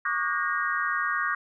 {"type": "tone cluster", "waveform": "sine", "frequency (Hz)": [1124, 1204, 1447, 1617, 1867], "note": ["C#6", "D6", "F#6", "G#6", "A#6"], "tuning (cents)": [24, 43, -39, -47, 2], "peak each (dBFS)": -31, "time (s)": [0.05, 1.35], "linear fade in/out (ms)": 5, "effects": []}